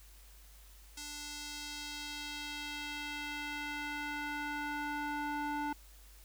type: tone with band-pass filter sweep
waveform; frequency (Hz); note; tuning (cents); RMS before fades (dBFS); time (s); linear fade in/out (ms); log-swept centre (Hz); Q
square; 293.7; D4; 0; -40; 0.97-5.73; 5; 6400 to 940; 1.2
effects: added 50 Hz sine -55 dBFS peak until 6.24 s + white hiss -61 dBFS RMS until 6.24 s